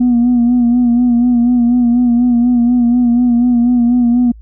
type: tone with vibrato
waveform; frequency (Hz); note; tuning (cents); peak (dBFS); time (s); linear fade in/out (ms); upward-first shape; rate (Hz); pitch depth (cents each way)
sine; 241.6; B3; -38; -6; 0-4.32; 10; sine; 4.1; 44
effects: tanh soft clip ceiling -5 dBFS + added 55 Hz sine -33 dBFS peak until 4.41 s